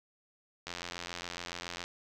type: click train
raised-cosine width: 0.2 ms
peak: -21 dBFS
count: 103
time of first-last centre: 0.67-1.84 s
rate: 87.2 Hz
effects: none